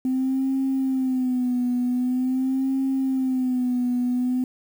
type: tone with vibrato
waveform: sine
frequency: 256.7 Hz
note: C4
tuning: 33 cents flat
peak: -19 dBFS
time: 0.05-4.44 s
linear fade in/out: 2 ms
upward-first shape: sine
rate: 0.45 Hz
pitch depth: 71 cents each way
effects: tanh soft clip ceiling -16 dBFS + 8-bit